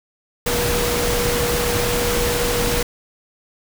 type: tone in noise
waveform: sine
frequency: 481 Hz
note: B4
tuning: 46 cents flat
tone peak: -22 dBFS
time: 0.46-2.83 s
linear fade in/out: 5 ms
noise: pink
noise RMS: -21 dBFS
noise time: 0.46-2.83 s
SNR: -4 dB
effects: none